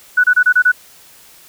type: tone bursts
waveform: sine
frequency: 1480 Hz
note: F#6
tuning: in tune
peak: -7 dBFS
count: 6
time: 0.17-0.719 s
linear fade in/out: 10 ms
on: 69 ms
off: 27 ms
effects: white hiss -44 dBFS RMS until 1.48 s